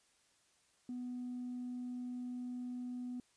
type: tone with tanh clipping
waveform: triangle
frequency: 247.5 Hz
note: B3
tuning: 4 cents sharp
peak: -40 dBFS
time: 0.89-3.2 s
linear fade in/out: 2 ms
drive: 5 dB
effects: white hiss -72 dBFS RMS until 3.36 s + resampled to 22050 Hz